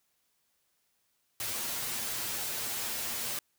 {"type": "noise with comb filter", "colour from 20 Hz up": "white", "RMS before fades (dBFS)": -35, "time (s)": [1.4, 3.39], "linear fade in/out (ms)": 2, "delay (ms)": 8.6, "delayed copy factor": 0.85, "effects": ["white hiss -75 dBFS RMS until 3.58 s"]}